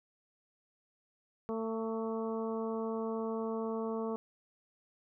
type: harmonic tone with a mistuned harmonic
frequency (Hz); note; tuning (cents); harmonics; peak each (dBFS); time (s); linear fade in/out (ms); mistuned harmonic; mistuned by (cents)
223.9; A3; +30; 1 / 2 / 3 / 4 / 5 / 6; -37 / -36 / -44 / -46 / -45 / -55; 1.49-4.16; 0; 6; -40
effects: none